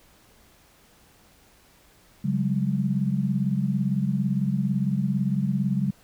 sine chord, C# suspended fourth, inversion none, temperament equal with one note detuned, 138.59 / 185 / 202.8 Hz, C#3 / F#3 / G#3, 0 / 0 / -41 cents, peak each -26 dBFS, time 2.24-5.91 s, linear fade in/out 10 ms, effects pink hiss -57 dBFS RMS until 6.03 s

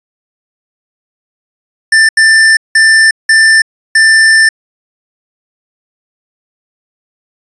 square tone bursts at uneven times, 1779 Hz, A6, 19 cents sharp, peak -4 dBFS, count 5, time 1.92-2.09 / 2.17-2.57 / 2.75-3.11 / 3.29-3.62 / 3.95-4.49 s, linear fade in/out 5 ms, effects resampled to 22050 Hz

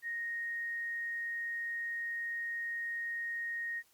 sine tone, 1864.7 Hz, A#6, in tune, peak -35 dBFS, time 0.02-3.83 s, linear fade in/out 50 ms, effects white hiss -68 dBFS RMS until 3.93 s + Opus 48 kbps

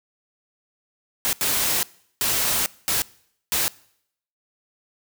white noise bursts at uneven times, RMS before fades -22 dBFS, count 5, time 1.25-1.33 / 1.41-1.83 / 2.21-2.66 / 2.88-3.02 / 3.52-3.68 s, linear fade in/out 0 ms, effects noise-tail reverb RT60 0.7 s tail -23 dB re dry

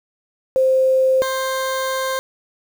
sine / 20% pulse tone pair in turn, 523.3 / 526 Hz, C5 / C5, 0 / +9 cents, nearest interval unison, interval 9 cents, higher second, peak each -12 / -15 dBFS, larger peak first, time 0.56-1.22 / 1.22-2.19 s, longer second, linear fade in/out 0 ms, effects 7-bit

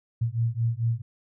sine beating tone pair, 113.6 / 118.1 Hz, A#2 / A#2, -44 / +23 cents, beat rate 4.5 Hz, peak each -26 / -26 dBFS, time 0.21-1.02 s, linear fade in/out 10 ms, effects none

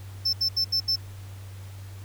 triangle tone bursts, 5310 Hz, E8, 12 cents sharp, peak -20 dBFS, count 5, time 0.25-0.96 s, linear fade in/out 10 ms, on 82 ms, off 75 ms, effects added 97 Hz sine -38 dBFS peak until 2.04 s + pink hiss -51 dBFS RMS until 2.04 s

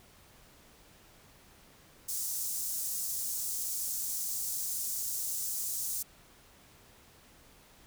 pink high-pass noise, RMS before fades -35 dBFS, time 2.08-6.03 s, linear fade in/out 10 ms, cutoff 6400 Hz, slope 24 dB/octave, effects pink hiss -59 dBFS RMS until 7.86 s

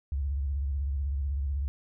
sine tone with vibrato, 69.6 Hz, C#2, 8 cents sharp, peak -27 dBFS, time 0.12-1.68 s, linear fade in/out 0 ms, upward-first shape square, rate 16 Hz, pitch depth 100 cents each way, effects none

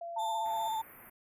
sine tone, 682 Hz, F5, 41 cents flat, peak -38 dBFS, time 0.01-0.68 s, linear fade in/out 5 ms
sine tone with vibrato, 883 Hz, A5, 6 cents sharp, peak -31 dBFS, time 0.16-0.82 s, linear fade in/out 10 ms, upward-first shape square, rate 16 Hz, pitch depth 28 cents each way
sawtooth tone with tremolo, 3567 Hz, A7, 23 cents sharp, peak -40 dBFS, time 0.18-0.82 s, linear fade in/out 20 ms, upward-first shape triangle, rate 2.5 Hz, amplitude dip 60%
white band-stop noise, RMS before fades -50 dBFS, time 0.45-1.1 s, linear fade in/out 10 ms, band 2300 to 12000 Hz, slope 48 dB/octave
effects resampled to 32000 Hz

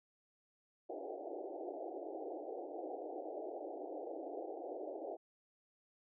pink band-pass noise, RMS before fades -45 dBFS, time 0.89-5.17 s, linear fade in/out 10 ms, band 300 to 790 Hz, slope 96 dB/octave, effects none

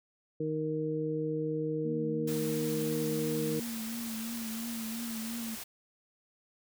harmonic tone, 155.56 Hz, D#3, in tune, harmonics 1 / 2 / 3, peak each -36 / -35 / -33 dBFS, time 0.4-3.6 s, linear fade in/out 5 ms
sine tone with vibrato, 228.1 Hz, A#3, 37 cents flat, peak -36 dBFS, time 1.84-5.56 s, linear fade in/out 20 ms, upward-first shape triangle, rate 2.9 Hz, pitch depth 55 cents each way
white noise, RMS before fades -42 dBFS, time 2.27-5.64 s, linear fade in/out 10 ms
effects none

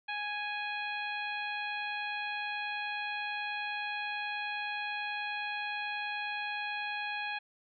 harmonic tone, 830.6 Hz, G#5, in tune, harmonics 1 / 2 / 3 / 4 / 5, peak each -39 / -39 / -38 / -45 / -49 dBFS, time 0.08-7.39 s, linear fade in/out 10 ms, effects none

